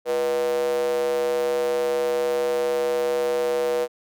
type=tone with high-pass filter; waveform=square; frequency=69.4 Hz; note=C#2; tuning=3 cents sharp; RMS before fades=-23 dBFS; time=0.05-3.88 s; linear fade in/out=50 ms; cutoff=510 Hz; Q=9; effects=none